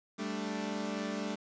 sawtooth chord, G suspended second, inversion none, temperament equal, 196 / 220 / 293.7 Hz, G3 / A3 / D4, 0 / 0 / 0 cents, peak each -35 / -34 / -36 dBFS, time 0.18-1.36 s, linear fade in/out 20 ms, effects resampled to 16000 Hz + 9-bit

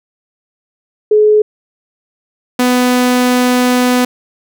sine / sawtooth tone pair in turn, 424.8 / 249 Hz, G#4 / B3, +39 / +14 cents, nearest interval major sixth, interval 925 cents, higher first, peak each -5 dBFS, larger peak neither, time 1.11-1.42 / 2.59-4.05 s, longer second, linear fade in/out 5 ms, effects none

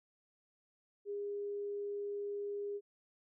sine tone, 407.1 Hz, G#4, 35 cents flat, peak -37 dBFS, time 1.05-2.81 s, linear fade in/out 50 ms, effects none

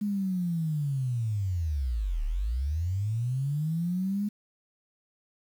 sine linear two-way sweep, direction down then up, 210 to 34.65 to 210 Hz, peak -26 dBFS, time 0.01-4.29 s, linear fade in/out 10 ms, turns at 2.24 s, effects 9-bit

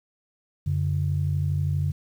sine tone pair together, 91.31 / 143.7 Hz, F#2 / D3, -22 / -37 cents, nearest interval minor sixth, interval 785 cents, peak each -24 dBFS, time 0.66-1.92 s, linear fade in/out 10 ms, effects tanh soft clip ceiling -14 dBFS + 9-bit

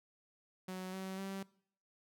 sawtooth tone with pitch steps, 185.7 / 189.82 / 194.03 Hz, F#3 / F#3 / G3, +7 / +45 / -17 cents, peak -37 dBFS, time 0.68-1.43 s, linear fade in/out 5 ms, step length 250 ms, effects noise-tail reverb RT60 0.6 s tail -21 dB re dry

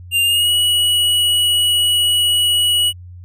square tone with pitch glide, 2794 to 2924 Hz, F7 to F#7, 0 to -21 cents, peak -13 dBFS, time 0.11-2.93 s, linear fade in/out 50 ms, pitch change +79 cents, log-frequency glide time 0.23-0.52 s, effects added 89 Hz sine -33 dBFS peak until 3.24 s

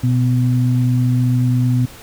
sine tone pair together, 123.4 / 251.4 Hz, B2 / B3, -1 / +31 cents, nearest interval octave, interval 1232 cents, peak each -13 / -19 dBFS, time 0.03-1.86 s, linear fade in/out 10 ms, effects pink hiss -39 dBFS RMS until 2.02 s

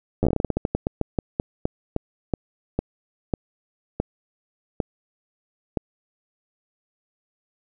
slowing click train, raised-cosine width 2 ms, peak -8 dBFS, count 26, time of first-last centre 0.23-5.772 s, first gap 10 ms, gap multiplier 1.21, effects none

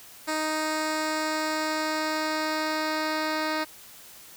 10% pulse tone with low-pass filter sweep, 311.1 Hz, D#4, in tune, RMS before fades -28 dBFS, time 0.27-3.65 s, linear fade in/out 20 ms, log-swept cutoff 8400 to 4400 Hz, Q 1.3, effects white hiss -48 dBFS RMS until 4.36 s

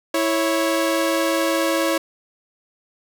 sawtooth tone pair together, 328.7 / 552.8 Hz, E4 / C#5, -5 / -5 cents, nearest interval major sixth, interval 900 cents, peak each -17 dBFS, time 0.14-1.98 s, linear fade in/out 5 ms, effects none

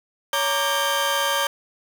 40% pulse tone cluster, 560 / 928 / 1179 / 1601 / 3124 Hz, C#5 / A#5 / D6 / G6 / G7, +18 / -8 / +6 / +36 / -7 cents, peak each -26 dBFS, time 0.33-1.47 s, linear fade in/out 2 ms, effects none

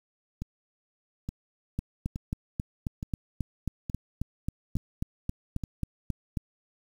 two click trains, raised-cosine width 5 ms, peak -21 / -17 dBFS, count 7 / 18, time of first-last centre 0.42-5.637 / 1.79-6.372 s, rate 1.15 / 3.71 Hz, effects 8-bit

